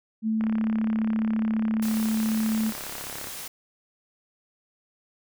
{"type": "tone", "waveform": "sine", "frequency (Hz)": 220, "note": "A3", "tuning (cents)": 0, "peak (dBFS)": -22, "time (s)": [0.22, 2.73], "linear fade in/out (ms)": 50}
{"type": "click train", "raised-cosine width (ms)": 0.5, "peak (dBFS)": -22, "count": 100, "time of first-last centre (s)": [0.41, 3.271], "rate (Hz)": 34.6}
{"type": "noise", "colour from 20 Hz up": "white", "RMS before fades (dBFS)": -37, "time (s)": [1.82, 3.48], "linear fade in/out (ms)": 5}
{"effects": []}